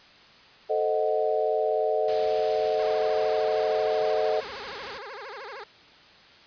sine chord, A diminished seventh, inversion none, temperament equal, 440 / 523.3 / 622.3 / 740 Hz, A4 / C5 / Eb5 / Gb5, 0 / 0 / 0 / 0 cents, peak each -26 / -32 / -26 / -30 dBFS, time 0.69-4.41 s, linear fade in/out 20 ms
white noise, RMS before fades -37 dBFS, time 2.08-4.98 s, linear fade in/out 2 ms
15% pulse tone with vibrato, 470 Hz, A#4, 14 cents sharp, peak -31 dBFS, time 2.79-5.64 s, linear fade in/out 5 ms, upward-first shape sine, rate 13 Hz, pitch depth 290 cents each way
effects white hiss -52 dBFS RMS until 6.46 s + resampled to 11025 Hz

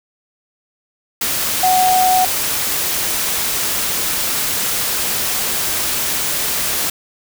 sine tone in noise, 741 Hz, F#5, 2 cents sharp, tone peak -11 dBFS, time 1.63-2.25 s, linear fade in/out 5 ms, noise white, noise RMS -19 dBFS, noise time 1.21-6.9 s, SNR +5 dB, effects none

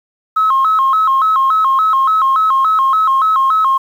sine tone with vibrato, 1174.7 Hz, D6, in tune, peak -8 dBFS, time 0.36-3.78 s, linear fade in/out 10 ms, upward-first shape square, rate 3.5 Hz, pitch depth 160 cents each way, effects tanh soft clip ceiling -5 dBFS + 7-bit

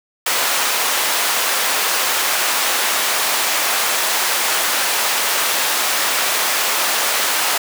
pink high-pass noise, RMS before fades -18 dBFS, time 0.26-7.58 s, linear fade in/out 5 ms, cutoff 790 Hz, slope 12 dB/octave, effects none

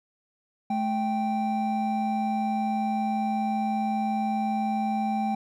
triangle tone pair together, 216.3 / 784 Hz, A3 / G5, -29 / 0 cents, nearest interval octave + minor seventh, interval 2229 cents, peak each -25 dBFS, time 0.7-5.35 s, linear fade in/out 5 ms, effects none

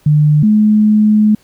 sine tone pair in turn, 150 / 212.8 Hz, D3 / G#3, +37 / +42 cents, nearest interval tritone, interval 605 cents, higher second, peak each -6 dBFS, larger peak neither, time 0.06-0.43 / 0.43-1.35 s, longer second, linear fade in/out 5 ms, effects pink hiss -51 dBFS RMS until 1.43 s

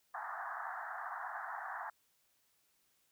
pink band-pass noise, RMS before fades -43 dBFS, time 0.14-1.9 s, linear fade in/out 5 ms, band 690 to 1800 Hz, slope 96 dB/octave, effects white hiss -75 dBFS RMS until 3.11 s

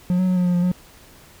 triangle tone with pitch steps, 179.3 / 184.9 / 183.2 / 179.6 / 177.8 / 175.8 / 180.5 Hz, F3 / F#3 / F#3 / F3 / F3 / F3 / F#3, +46 / -1 / -17 / +49 / +31 / +12 / -43 cents, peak -14 dBFS, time 0.1-0.716 s, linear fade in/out 0 ms, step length 88 ms, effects pink hiss -48 dBFS RMS until 1.4 s

